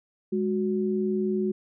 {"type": "tone pair together", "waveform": "sine", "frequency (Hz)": [207, 368.8], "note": ["G#3", "F#4"], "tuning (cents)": [-5, -6], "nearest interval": "minor seventh", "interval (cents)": 999, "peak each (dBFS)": -26, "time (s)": [0.32, 1.52], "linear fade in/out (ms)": 10, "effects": []}